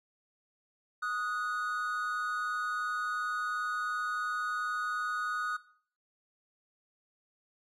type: tone pair together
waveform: triangle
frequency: 1244.5 / 1467.3 Hz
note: D#6 / F#6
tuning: 0 / -15 cents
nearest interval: minor third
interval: 285 cents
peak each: -32 / -32 dBFS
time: 1.02-5.57 s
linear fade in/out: 10 ms
effects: noise-tail reverb RT60 0.5 s tail -17 dB re dry + MP3 64 kbps